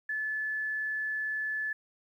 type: tone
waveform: sine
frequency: 1731 Hz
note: A6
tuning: 29 cents flat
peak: -30 dBFS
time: 0.09-1.73 s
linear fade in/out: 5 ms
effects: 11-bit